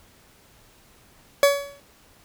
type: tone with exponential decay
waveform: 40% pulse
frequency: 565 Hz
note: C#5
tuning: 33 cents sharp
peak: -10 dBFS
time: 1.43-1.8 s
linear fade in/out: 1 ms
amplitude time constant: 79 ms
effects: pink hiss -55 dBFS RMS until 2.24 s